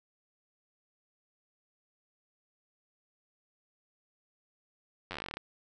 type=slowing click train; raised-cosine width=0.3 ms; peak=-22 dBFS; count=15; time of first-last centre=5.11-5.37 s; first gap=10 ms; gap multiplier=1.09; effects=none